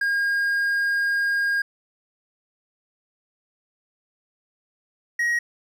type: tone pair in turn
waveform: triangle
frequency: 1622 / 1892.8 Hz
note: G#6 / A#6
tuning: -41 / +26 cents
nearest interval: minor third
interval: 267 cents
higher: second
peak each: -18 dBFS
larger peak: neither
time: 0.01-1.62 / 5.19-5.39 s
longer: first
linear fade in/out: 5 ms
effects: none